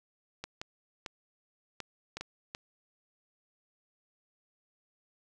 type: clicks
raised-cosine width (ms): 0.2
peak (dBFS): -21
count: 7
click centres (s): 0.44 / 0.615 / 1.062 / 1.803 / 2.17 / 2.21 / 2.549
effects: none